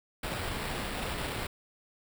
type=noise with sample-and-hold; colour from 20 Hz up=pink; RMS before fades=-35 dBFS; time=0.23-1.47 s; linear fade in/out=5 ms; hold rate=6300 Hz; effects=none

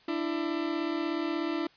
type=tone pair together; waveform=40% pulse; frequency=297.1 / 333.7 Hz; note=D4 / E4; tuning=+20 / +21 cents; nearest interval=major second; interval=201 cents; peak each=-32 / -30 dBFS; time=0.08-1.67 s; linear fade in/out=5 ms; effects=white hiss -60 dBFS RMS until 1.76 s + resampled to 11025 Hz

